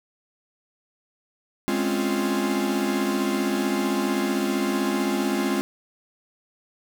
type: chord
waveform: 45% pulse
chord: Db major seventh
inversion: second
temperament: equal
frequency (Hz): 207.7 / 261.6 / 277.2 / 349.2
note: Ab3 / C4 / Db4 / F4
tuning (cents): 0 / 0 / 0 / 0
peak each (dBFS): -27 / -28 / -29 / -27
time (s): 1.68-5.61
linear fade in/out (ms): 0
effects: none